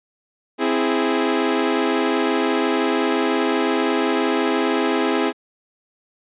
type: chord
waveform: sawtooth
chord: C augmented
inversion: none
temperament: equal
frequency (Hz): 261.6 / 329.6 / 415.3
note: C4 / E4 / G#4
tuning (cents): 0 / 0 / 0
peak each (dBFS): -18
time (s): 0.58-5.33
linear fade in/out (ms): 50
effects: resampled to 8000 Hz